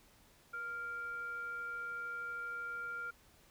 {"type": "tone with frequency modulation", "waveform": "sine", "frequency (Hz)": 1396, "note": "F6", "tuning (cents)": -1, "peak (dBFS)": -39, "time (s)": [0.53, 3.11], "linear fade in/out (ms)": 10, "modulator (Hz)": 913, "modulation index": 0.28, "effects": ["pink hiss -65 dBFS RMS until 3.5 s"]}